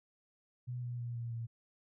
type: tone with pitch steps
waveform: sine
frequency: 123.47 / 121.49 / 119.54 / 117.62 / 115.74 Hz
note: B2 / B2 / A#2 / A#2 / A#2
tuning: 0 / -28 / +44 / +16 / -12 cents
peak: -37 dBFS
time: 0.67-1.47 s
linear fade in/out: 20 ms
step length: 160 ms
effects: none